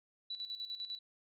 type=tone with tremolo; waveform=sine; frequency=3951 Hz; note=B7; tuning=in tune; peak=-38 dBFS; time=0.3-0.99 s; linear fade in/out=5 ms; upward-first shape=square; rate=10 Hz; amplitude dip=65%; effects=none